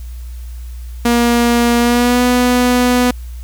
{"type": "tone with pitch glide", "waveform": "sawtooth", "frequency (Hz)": [237.4, 247.2], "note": ["A#3", "B3"], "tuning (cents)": [32, 2], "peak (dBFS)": -6, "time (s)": [1.05, 3.11], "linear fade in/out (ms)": 5, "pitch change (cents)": 70, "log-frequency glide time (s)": [1.79, 2.23], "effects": ["added 60 Hz sine -25 dBFS peak until 3.43 s", "white hiss -46 dBFS RMS until 3.43 s"]}